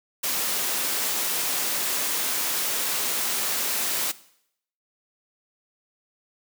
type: noise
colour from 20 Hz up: white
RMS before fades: -26 dBFS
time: 0.23-4.12 s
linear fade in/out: 10 ms
effects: noise-tail reverb RT60 0.7 s tail -18 dB re dry + high-pass 200 Hz 12 dB/octave